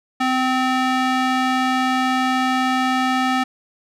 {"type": "tone with band-pass filter", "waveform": "square", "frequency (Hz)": 258.1, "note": "C4", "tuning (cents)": -23, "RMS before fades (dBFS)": -19, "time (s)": [0.2, 3.44], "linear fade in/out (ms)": 10, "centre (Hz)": 1400, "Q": 0.65, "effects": []}